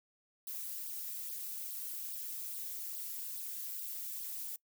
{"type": "noise with flanger", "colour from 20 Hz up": "violet", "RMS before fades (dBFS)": -42, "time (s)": [0.47, 4.56], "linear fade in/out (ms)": 2, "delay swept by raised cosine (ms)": [0.21, 5.21], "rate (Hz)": 2.4, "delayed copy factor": 0.75, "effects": ["noise-tail reverb RT60 0.1 s tail -22 dB re dry"]}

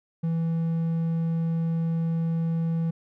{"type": "tone", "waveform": "triangle", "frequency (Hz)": 164.81, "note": "E3", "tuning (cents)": 0, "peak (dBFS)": -21, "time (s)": [0.23, 2.91], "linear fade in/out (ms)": 10, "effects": []}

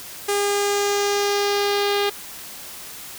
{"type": "tone with low-pass filter sweep", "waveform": "sawtooth", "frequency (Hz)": 405.8, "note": "G#4", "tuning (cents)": -40, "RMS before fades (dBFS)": -21, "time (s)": [0.28, 2.1], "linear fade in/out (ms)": 10, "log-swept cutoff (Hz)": [9200, 3800], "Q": 2.3, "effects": ["white hiss -37 dBFS RMS until 3.18 s"]}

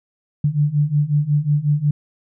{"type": "beating tone pair", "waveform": "sine", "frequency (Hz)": [144.4, 149.9], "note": ["D3", "D3"], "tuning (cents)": [-29, 36], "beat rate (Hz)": 5.5, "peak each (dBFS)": [-19, -17], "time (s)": [0.44, 1.91], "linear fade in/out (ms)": 5, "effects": []}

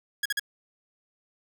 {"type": "tone bursts", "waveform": "sawtooth", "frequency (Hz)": 1661.2, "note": "G#6", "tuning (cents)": 0, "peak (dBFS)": -21, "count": 3, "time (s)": [0.23, 0.396], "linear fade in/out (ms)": 5, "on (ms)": 26, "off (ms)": 44, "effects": []}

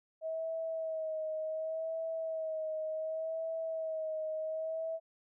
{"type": "tone with vibrato", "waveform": "sine", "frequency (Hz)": 639, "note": "D#5", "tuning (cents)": 46, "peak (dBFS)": -34, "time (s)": [0.21, 5], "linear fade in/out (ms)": 50, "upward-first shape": "sine", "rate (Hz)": 0.68, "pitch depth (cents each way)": 32, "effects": []}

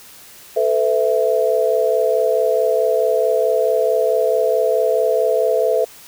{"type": "chord", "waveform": "sine", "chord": "A suspended second", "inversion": "none", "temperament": "equal with one note detuned", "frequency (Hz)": [440, 504.6, 659.3], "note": ["A4", "B4", "E5"], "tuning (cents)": [0, 37, 0], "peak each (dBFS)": -18, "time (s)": [0.56, 5.85], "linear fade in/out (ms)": 10, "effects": ["white hiss -42 dBFS RMS until 6.07 s"]}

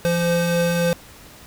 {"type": "tone pair together", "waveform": "square", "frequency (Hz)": [170.9, 516.3], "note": ["F3", "C5"], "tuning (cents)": [-37, -23], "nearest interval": "octave + perfect fifth", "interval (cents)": 1914, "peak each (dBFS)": -21, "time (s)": [0.05, 0.93], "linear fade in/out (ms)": 0, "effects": ["pink hiss -44 dBFS RMS until 1.46 s"]}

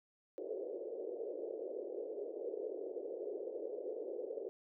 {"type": "band-pass noise", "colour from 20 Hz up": "pink", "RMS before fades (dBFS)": -43, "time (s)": [0.38, 4.49], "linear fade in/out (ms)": 0, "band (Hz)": [380, 530], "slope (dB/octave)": 48, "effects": []}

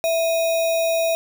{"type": "tone with sample-and-hold", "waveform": "sine", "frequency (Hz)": 659.3, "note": "E5", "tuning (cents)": 0, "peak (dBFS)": -17, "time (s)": [0.04, 1.15], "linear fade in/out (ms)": 0, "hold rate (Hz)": 3150, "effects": []}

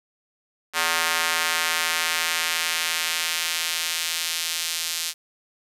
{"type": "tone with high-pass filter sweep", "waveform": "square", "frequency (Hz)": 82.9, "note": "E2", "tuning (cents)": 10, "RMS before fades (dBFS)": -25, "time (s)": [0.73, 5.14], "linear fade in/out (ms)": 50, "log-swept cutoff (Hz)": [1300, 4000], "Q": 0.92, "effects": ["resampled to 32000 Hz", "7-bit"]}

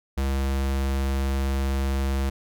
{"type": "tone", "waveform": "square", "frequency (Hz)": 67.7, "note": "C#2", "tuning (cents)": -40, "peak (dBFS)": -23, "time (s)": [0.17, 2.3], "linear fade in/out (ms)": 10, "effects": []}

